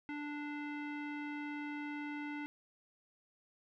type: tone with low-pass filter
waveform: square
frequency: 293.7 Hz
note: D4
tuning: in tune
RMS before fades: -42 dBFS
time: 0.09-2.46 s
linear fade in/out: 0 ms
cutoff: 2200 Hz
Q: 3
effects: none